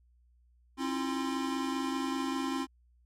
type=tone cluster; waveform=square; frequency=268.1 / 318.3 / 343.4 / 1042 Hz; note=C4 / D#4 / F4 / C6; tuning=+42 / +39 / -29 / -7 cents; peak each=-34 / -40 / -40 / -40 dBFS; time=0.77-2.67 s; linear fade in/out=50 ms; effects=added 60 Hz sine -62 dBFS peak until 3.05 s + low-pass 9000 Hz 12 dB/octave